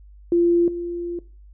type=tone pair in turn; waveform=sine; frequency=344.2 / 346 Hz; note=F4 / F4; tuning=-25 / -16 cents; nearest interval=unison; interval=9 cents; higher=second; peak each=-14 / -25 dBFS; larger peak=first; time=0.32-0.68 / 0.68-1.19 s; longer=second; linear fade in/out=2 ms; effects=noise-tail reverb RT60 0.4 s tail -20 dB re dry + added 50 Hz sine -43 dBFS peak until 1.53 s